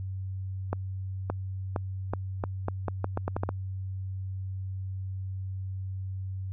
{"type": "accelerating click train", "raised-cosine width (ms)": 1, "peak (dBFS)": -15, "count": 13, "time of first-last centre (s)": [0.73, 3.491], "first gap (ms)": 570, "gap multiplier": 0.81, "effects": ["added 95 Hz sine -32 dBFS peak until 6.52 s"]}